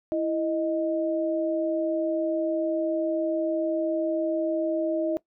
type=tone pair together; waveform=sine; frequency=330 / 623 Hz; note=E4 / D#5; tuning=+2 / +2 cents; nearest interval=major seventh; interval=1100 cents; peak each=-26 dBFS; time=0.12-5.17 s; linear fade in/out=0 ms; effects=noise-tail reverb RT60 0.1 s tail -19 dB re dry